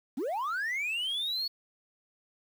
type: linear sweep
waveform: sine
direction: up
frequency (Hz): 220 to 4435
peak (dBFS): -27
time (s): 0.17-1.48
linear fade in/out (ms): 10
effects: tanh soft clip ceiling -29 dBFS + 9-bit